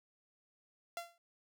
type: tone with exponential decay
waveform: sawtooth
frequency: 685 Hz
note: F5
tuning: 34 cents flat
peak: -33 dBFS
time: 0.97-1.18 s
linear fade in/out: 1 ms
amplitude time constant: 45 ms
effects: none